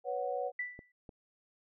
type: chord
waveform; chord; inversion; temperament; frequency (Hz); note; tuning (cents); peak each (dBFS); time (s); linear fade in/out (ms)
sine; B suspended second; none; equal with one note detuned; 493.9 / 557.3 / 740; B4 / C#5 / F#5; 0 / +9 / 0; -37; 0.04-0.52; 50
type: tone with exponential decay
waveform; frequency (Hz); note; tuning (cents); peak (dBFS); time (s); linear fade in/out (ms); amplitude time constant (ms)
sine; 1975.5; B6; 0; -31; 0.59-0.92; 5; 70
type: clicks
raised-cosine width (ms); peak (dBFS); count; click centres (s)
2; -35; 2; 0.791 / 1.092
effects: none